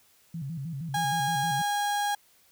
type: tone with vibrato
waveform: sine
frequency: 150.6 Hz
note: D3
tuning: 44 cents sharp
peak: -32 dBFS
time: 0.34-1.62 s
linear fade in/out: 5 ms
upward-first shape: square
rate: 6.4 Hz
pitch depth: 170 cents each way
type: tone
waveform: 35% pulse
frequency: 820 Hz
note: G#5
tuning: 22 cents flat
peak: -24 dBFS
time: 0.94-2.15 s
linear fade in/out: 5 ms
effects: white hiss -62 dBFS RMS until 2.51 s